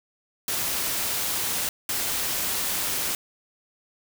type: noise bursts at uneven times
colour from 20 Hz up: white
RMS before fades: -27 dBFS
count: 2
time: 0.48-1.69 / 1.89-3.15 s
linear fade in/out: 2 ms
effects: none